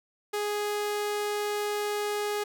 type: tone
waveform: sawtooth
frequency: 415.3 Hz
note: G#4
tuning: in tune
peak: -24 dBFS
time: 0.33-2.44 s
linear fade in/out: 10 ms
effects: none